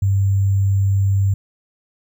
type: tone with sample-and-hold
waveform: sine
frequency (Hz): 98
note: G2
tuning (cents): 0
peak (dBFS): -13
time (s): 0.02-1.34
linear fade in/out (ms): 5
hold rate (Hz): 7350
effects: none